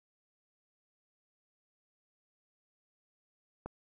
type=click; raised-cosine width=1 ms; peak=-26 dBFS; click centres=3.66 s; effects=none